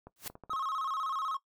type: clicks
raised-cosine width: 1 ms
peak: -33 dBFS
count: 7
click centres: 0.07 / 0.262 / 0.3 / 0.354 / 0.437 / 0.496 / 0.534 s
type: noise with exponential growth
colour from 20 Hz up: white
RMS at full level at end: -35 dBFS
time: 0.16-0.28 s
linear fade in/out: 2 ms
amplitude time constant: 25 ms
type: tone with vibrato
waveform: triangle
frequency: 1174.7 Hz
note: D6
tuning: in tune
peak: -30 dBFS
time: 0.5-1.37 s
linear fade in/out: 5 ms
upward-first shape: square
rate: 16 Hz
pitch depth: 140 cents each way
effects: noise-tail reverb RT60 0.1 s tail -17 dB re dry